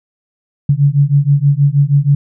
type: beating tone pair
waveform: sine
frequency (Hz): 139.2 / 145.5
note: C#3 / D3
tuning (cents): +8 / -16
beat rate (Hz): 6.3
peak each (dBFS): -11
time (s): 0.69-2.15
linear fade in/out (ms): 5
effects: none